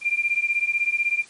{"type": "beating tone pair", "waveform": "sine", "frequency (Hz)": [2379, 2395], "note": ["D7", "D7"], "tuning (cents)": [22, 33], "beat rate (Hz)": 16, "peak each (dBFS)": [-23, -23], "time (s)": [0.01, 1.25], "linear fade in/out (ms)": 50, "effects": ["white hiss -49 dBFS RMS until 1.29 s", "MP3 48 kbps"]}